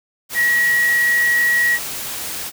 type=tone in noise; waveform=sine; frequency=1912 Hz; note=A#6; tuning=43 cents sharp; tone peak=-13 dBFS; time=0.34-1.79 s; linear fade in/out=50 ms; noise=white; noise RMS=-27 dBFS; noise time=0.29-2.52 s; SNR=+11 dB; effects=none